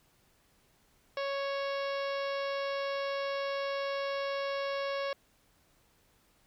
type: harmonic tone with a mistuned harmonic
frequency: 554.4 Hz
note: C#5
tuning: in tune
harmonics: 1 / 2 / 3 / 4 / 5 / 6 / 7 / 8 / 9 / 10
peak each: -33 / -39 / -43 / -45 / -47 / -49 / -50 / -51 / -52 / -53 dBFS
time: 1.17-5.13 s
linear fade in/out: 2 ms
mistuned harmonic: 9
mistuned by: +37 cents
effects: pink hiss -68 dBFS RMS until 6.46 s